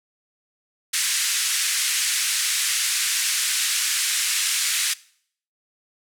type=band-pass noise; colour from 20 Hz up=white; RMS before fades=-23 dBFS; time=0.93-4.94 s; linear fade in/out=10 ms; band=1600 to 10000 Hz; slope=24 dB/octave; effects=noise-tail reverb RT60 0.6 s tail -21 dB re dry

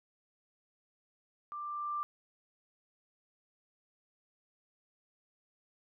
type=tone with level ramp; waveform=sine; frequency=1183 Hz; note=D6; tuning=12 cents sharp; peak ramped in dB=-39 to -32 dBFS; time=1.52-2.03 s; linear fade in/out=0 ms; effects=none

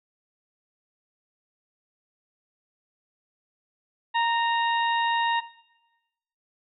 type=harmonic tone with a mistuned harmonic; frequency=932.3 Hz; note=A#5; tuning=in tune; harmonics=1 / 2 / 3 / 4; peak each=-22 / -28 / -32 / -34 dBFS; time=4.14-5.41 s; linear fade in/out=20 ms; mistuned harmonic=2; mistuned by=-18 cents; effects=noise-tail reverb RT60 1.0 s tail -17 dB re dry

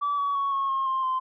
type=tone with pitch steps; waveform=sine; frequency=1152 / 1132.2 / 1112.8 / 1093.6 / 1074.9 / 1056.4 / 1038.2 Hz; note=D6 / C#6 / C#6 / C#6 / C6 / C6 / C6; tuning=-34 / +36 / +6 / -24 / +46 / +16 / -14 cents; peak=-22 dBFS; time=0.01-1.2 s; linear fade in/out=20 ms; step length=170 ms; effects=tanh soft clip ceiling -20 dBFS

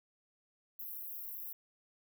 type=high-pass noise; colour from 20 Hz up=pink; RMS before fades=-44 dBFS; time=0.79-1.53 s; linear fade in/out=5 ms; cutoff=12000 Hz; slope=96 dB/octave; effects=none

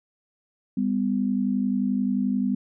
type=tone pair together; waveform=sine; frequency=200 / 251.4 Hz; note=G3 / B3; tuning=+35 / +31 cents; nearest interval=major third; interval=396 cents; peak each=-24 dBFS; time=0.77-2.55 s; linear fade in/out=5 ms; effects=none

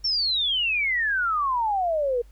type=exponential sweep; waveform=sine; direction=down; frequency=5530 to 466.2 Hz; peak=-21 dBFS; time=0.04-2.22 s; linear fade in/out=10 ms; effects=added 50 Hz sine -46 dBFS peak until 2.31 s + pink hiss -63 dBFS RMS until 2.31 s

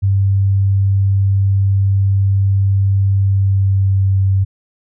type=tone with pitch glide; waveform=sine; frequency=98 to 96.54 Hz; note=G2 to G2; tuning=0 to -26 cents; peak=-10 dBFS; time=0.02-4.45 s; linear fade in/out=20 ms; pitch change=-26 cents; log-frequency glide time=3.17-4.21 s; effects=none

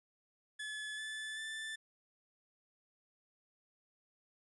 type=tone with pitch steps; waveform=30% pulse; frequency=1718 / 1741 / 1764.3 Hz; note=A6 / A6 / A6; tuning=-42 / -19 / +4 cents; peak=-38 dBFS; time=0.59-1.76 s; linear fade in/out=10 ms; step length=390 ms; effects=resampled to 24000 Hz

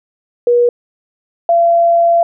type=tone pair in turn; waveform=sine; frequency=481.5 / 680.9 Hz; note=B4 / F5; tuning=-44 / -44 cents; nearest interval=tritone; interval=600 cents; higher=second; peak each=-7 dBFS; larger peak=neither; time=0.47-0.69 / 1.49-2.23 s; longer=second; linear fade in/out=2 ms; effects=none

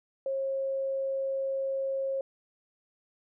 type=tone; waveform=sine; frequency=540 Hz; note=C#5; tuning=45 cents flat; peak=-28 dBFS; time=0.26-2.21 s; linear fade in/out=2 ms; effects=none

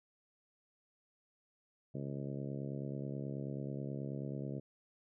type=harmonic tone; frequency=69.3 Hz; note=C#2; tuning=in tune; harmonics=2 / 3 / 4 / 5 / 6 / 7 / 8 / 9; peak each=-41 / -45 / -47 / -49 / -51 / -52 / -53 / -54 dBFS; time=1.94-4.6 s; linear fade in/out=10 ms; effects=none

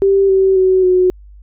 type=tone with pitch steps; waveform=sine; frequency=392 / 383.3 / 374.7 / 366.4 Hz; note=G4 / G4 / F#4 / F#4; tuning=0 / -39 / +22 / -17 cents; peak=-8 dBFS; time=0.02-1.1 s; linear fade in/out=0 ms; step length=270 ms; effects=added 50 Hz sine -36 dBFS peak until 1.42 s

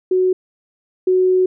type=tone pair in turn; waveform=sine; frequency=370 / 370 Hz; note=F#4 / F#4; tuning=0 / 0 cents; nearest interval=unison; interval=0 cents; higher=neither; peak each=-12 / -11 dBFS; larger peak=second; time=0.11-0.33 / 1.07-1.46 s; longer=second; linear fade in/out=5 ms; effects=none

